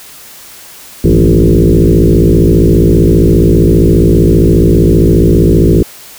sine tone with frequency modulation, 116.7 Hz, A#2, 2 cents sharp, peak -3 dBFS, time 1.04-5.83 s, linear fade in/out 5 ms, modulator 55 Hz, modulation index 5.6, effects white hiss -33 dBFS RMS until 6.18 s

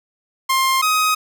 sawtooth tone pair in turn, 1058 / 1258.2 Hz, C6 / D#6, +19 / +19 cents, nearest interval minor third, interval 300 cents, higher second, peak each -11 dBFS, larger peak neither, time 0.49-0.82 / 0.82-1.15 s, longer neither, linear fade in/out 10 ms, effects none

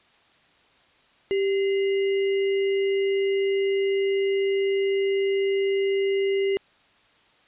sine tone with sample-and-hold, 392 Hz, G4, in tune, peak -20 dBFS, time 1.31-6.57 s, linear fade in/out 0 ms, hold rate 2450 Hz, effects white hiss -59 dBFS RMS until 7.47 s + resampled to 8000 Hz

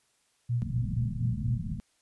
sine tone with tremolo, 120 Hz, B2, 49 cents flat, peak -24 dBFS, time 0.49-1.64 s, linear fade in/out 10 ms, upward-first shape sine, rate 4.2 Hz, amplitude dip 90%
white low-pass noise, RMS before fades -34 dBFS, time 0.62-1.8 s, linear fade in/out 0 ms, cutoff 230 Hz, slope 96 dB/octave
effects white hiss -70 dBFS RMS until 2.01 s + resampled to 24000 Hz

